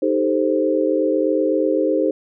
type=chord; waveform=sine; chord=A half-diminished seventh; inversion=second; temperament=equal; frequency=311.1 / 392 / 440 / 523.3 Hz; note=Eb4 / G4 / A4 / C5; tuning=0 / 0 / 0 / 0 cents; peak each=-20 / -22 / -23 / -20 dBFS; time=0.02-2.11 s; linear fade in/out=5 ms; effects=none